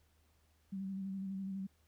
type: tone with vibrato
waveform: sine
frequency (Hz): 193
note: G3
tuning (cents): -27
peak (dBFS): -38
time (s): 0.72-1.67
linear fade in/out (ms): 10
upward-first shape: square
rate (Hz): 12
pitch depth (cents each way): 24
effects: added 77 Hz sine -70 dBFS peak until 1.87 s + pink hiss -75 dBFS RMS until 1.87 s